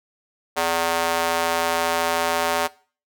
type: tone with high-pass filter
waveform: square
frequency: 83.6 Hz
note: E2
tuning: 25 cents sharp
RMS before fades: -22 dBFS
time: 0.56-2.68 s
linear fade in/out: 20 ms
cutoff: 660 Hz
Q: 1.4
effects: noise-tail reverb RT60 0.4 s tail -21 dB re dry